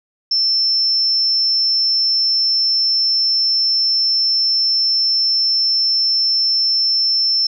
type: tone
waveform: sine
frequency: 5340 Hz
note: E8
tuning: 22 cents sharp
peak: -13 dBFS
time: 0.31-7.47 s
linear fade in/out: 5 ms
effects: none